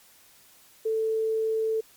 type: tone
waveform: sine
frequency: 442.4 Hz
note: A4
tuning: 9 cents sharp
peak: -23 dBFS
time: 0.85-1.81 s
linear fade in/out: 10 ms
effects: white hiss -56 dBFS RMS until 1.96 s + MP3 96 kbps